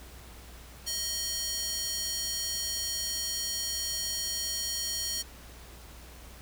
square tone with high-pass filter, 629 Hz, D#5, 19 cents sharp, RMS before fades -33 dBFS, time 0.86-5.23 s, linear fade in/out 20 ms, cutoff 4700 Hz, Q 2, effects added 60 Hz sine -48 dBFS peak until 6.41 s + pink hiss -51 dBFS RMS until 6.41 s

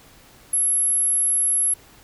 sine tone, 11175 Hz, F9, in tune, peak -17 dBFS, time 0.53-1.74 s, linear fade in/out 5 ms, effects pink hiss -50 dBFS RMS until 2.03 s

